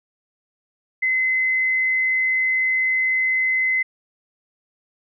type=tone; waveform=sine; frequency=2046 Hz; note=C7; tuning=39 cents flat; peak=-17 dBFS; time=1.02-3.83 s; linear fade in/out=10 ms; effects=none